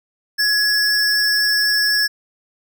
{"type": "tone pair together", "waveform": "square", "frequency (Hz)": [1680, 5396], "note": ["G#6", "E8"], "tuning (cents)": [19, 40], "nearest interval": "octave + minor sixth", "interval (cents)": 2021, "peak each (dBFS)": -18, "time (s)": [0.38, 2.08], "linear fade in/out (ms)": 20, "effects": []}